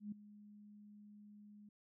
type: tone with ADSR envelope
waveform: sine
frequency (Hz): 207.7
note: G#3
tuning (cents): 0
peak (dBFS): -40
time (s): 0-1.69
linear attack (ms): 120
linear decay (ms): 5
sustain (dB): -16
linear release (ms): 4
effects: none